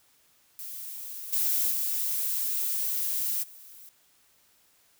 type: noise with level steps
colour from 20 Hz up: violet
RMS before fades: -39 / -26 / -29 / -49 dBFS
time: 0.59-3.89 s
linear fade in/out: 0 ms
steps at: 1.32 / 1.7 / 3.42 s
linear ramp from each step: 20 ms
effects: white hiss -64 dBFS RMS until 4.99 s